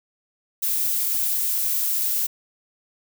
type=noise; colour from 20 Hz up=violet; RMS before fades=-23 dBFS; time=0.62-2.27 s; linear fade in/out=10 ms; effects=none